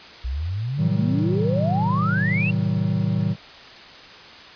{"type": "exponential sweep", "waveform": "sine", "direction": "up", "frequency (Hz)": [58.27, 2794], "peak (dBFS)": -23, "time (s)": [0.24, 2.51], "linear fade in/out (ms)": 10}
{"type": "chord", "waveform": "triangle", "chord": "A diminished seventh", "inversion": "none", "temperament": "just", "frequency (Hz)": [110, 132, 158.4, 190.08], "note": ["A2", "C3", "Eb3", "Gb3"], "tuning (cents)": [0, 16, 31, 47], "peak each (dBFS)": [-22, -27, -22, -22], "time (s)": [0.77, 3.36], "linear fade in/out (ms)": 50}
{"effects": ["white hiss -42 dBFS RMS until 4.55 s", "resampled to 11025 Hz"]}